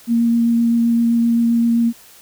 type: tone with vibrato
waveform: sine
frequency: 233.1 Hz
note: A#3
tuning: in tune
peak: -12 dBFS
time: 0.07-1.93 s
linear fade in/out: 50 ms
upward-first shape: sine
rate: 7.7 Hz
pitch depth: 10 cents each way
effects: white hiss -45 dBFS RMS until 2.21 s